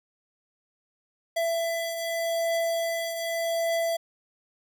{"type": "beating tone pair", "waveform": "square", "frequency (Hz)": [667, 667.84], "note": ["E5", "E5"], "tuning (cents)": [20, 22], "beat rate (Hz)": 0.84, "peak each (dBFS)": [-27, -35], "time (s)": [1.36, 3.97], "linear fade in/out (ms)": 10, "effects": []}